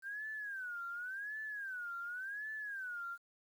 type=tone with vibrato; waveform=sine; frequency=1553 Hz; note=G6; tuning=17 cents flat; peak=-40 dBFS; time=0.02-3.18 s; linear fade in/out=50 ms; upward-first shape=sine; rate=0.9 Hz; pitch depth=200 cents each way; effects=11-bit